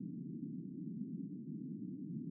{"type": "band-pass noise", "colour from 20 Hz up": "pink", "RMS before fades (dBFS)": -45, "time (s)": [0, 2.3], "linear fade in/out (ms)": 5, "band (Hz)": [150, 300], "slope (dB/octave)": 48, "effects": []}